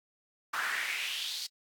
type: noise with high-pass filter sweep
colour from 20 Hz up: brown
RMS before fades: -35 dBFS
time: 0.53-1.47 s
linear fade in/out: 10 ms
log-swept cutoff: 1300 to 4700 Hz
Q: 4
effects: AAC 64 kbps